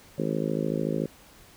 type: harmonic tone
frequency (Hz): 53.6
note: A1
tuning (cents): -45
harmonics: 3 / 4 / 5 / 6 / 7 / 8 / 9 / 10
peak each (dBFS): -31 / -32 / -33 / -34 / -34 / -35 / -36 / -36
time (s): 0.18-1.06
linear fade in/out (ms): 5
effects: pink hiss -53 dBFS RMS until 1.56 s